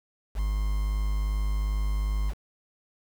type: tone with quantisation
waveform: triangle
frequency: 51.3 Hz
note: G#1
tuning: 21 cents flat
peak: -22 dBFS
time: 0.34-2.34 s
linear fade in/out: 50 ms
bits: 7
effects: none